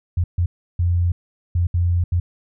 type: tone bursts at uneven times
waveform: sine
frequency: 87.31 Hz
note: F2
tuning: in tune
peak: -15 dBFS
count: 6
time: 0.17-0.24 / 0.38-0.46 / 0.79-1.12 / 1.55-1.67 / 1.74-2.04 / 2.12-2.2 s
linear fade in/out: 5 ms
effects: none